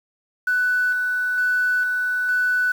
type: tone with tremolo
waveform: sine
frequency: 1490 Hz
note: F#6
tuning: 12 cents sharp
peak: -16 dBFS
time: 0.47-2.72 s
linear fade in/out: 5 ms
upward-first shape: square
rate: 1.1 Hz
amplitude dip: 30%
effects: tanh soft clip ceiling -13 dBFS + 7-bit